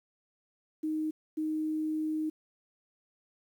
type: tone bursts at uneven times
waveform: sine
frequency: 311.1 Hz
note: D#4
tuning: in tune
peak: -29 dBFS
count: 2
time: 0.83-1.11 / 1.37-2.3 s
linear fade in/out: 10 ms
effects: 10-bit